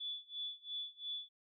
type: tone with tremolo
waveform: sine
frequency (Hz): 3452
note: A7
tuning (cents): -34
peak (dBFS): -38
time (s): 0-1.29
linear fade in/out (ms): 10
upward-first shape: sine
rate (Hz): 2.9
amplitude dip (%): 95
effects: none